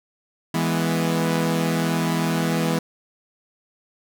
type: chord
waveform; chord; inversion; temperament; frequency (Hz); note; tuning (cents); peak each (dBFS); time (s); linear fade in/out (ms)
sawtooth; E major; none; equal; 164.81 / 207.7 / 246.9; E3 / G#3 / B3; 0 / 0 / 0; -18 / -23 / -22; 0.54-2.79; 5
effects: none